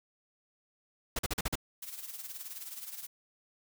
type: noise bursts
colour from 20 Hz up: pink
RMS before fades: -32 dBFS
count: 6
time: 1.16-1.555 s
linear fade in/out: 5 ms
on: 30 ms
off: 43 ms
type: noise with tremolo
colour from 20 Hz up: blue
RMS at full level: -41 dBFS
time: 1.82-3.07 s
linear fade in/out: 5 ms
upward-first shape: sine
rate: 19 Hz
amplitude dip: 65%
effects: none